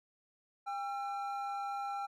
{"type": "tone pair together", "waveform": "triangle", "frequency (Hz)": [802, 1348.8], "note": ["G5", "E6"], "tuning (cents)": [39, 39], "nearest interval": "major sixth", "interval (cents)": 900, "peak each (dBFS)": [-35, -40], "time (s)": [0.66, 2.07], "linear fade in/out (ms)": 20, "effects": []}